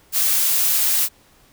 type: noise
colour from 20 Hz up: blue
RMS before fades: -18 dBFS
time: 0.12-1.09 s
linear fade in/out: 50 ms
effects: pink hiss -54 dBFS RMS until 1.52 s